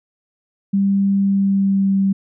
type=tone with pitch glide; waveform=sine; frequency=197.3 to 194.81 Hz; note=G3 to G3; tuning=+11 to -11 cents; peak=-13 dBFS; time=0.73-2.13 s; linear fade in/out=10 ms; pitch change=-22 cents; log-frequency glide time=1.18-1.97 s; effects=none